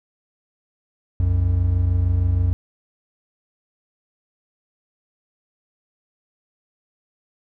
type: tone pair together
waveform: triangle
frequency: 63.8 / 90.23 Hz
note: C2 / F#2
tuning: -43 / -43 cents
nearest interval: tritone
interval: 600 cents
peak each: -20 / -15 dBFS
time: 1.2-2.53 s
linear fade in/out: 0 ms
effects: none